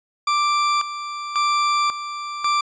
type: tone with tremolo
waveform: 40% pulse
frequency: 1176 Hz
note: D6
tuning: 2 cents sharp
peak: -16 dBFS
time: 0.27-2.61 s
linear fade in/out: 5 ms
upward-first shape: square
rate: 0.92 Hz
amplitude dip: 70%
effects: resampled to 16000 Hz